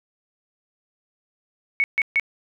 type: tone bursts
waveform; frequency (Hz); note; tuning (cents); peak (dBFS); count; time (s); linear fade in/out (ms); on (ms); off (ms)
sine; 2217; C#7; 0; -16; 3; 1.8-2.197; 0; 39; 140
effects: none